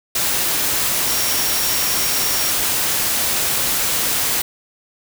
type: tone in noise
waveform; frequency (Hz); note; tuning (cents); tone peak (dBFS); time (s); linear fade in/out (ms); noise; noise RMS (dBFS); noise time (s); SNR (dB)
sine; 5588; F8; 0; -25; 1.08-2.51; 5; white; -19; 0.15-4.42; -9
effects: none